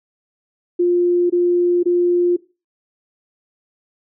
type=tone bursts; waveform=sine; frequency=351.8 Hz; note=F4; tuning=13 cents sharp; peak=-12 dBFS; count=3; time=0.79-2.366 s; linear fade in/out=10 ms; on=510 ms; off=23 ms; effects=noise-tail reverb RT60 0.3 s tail -19 dB re dry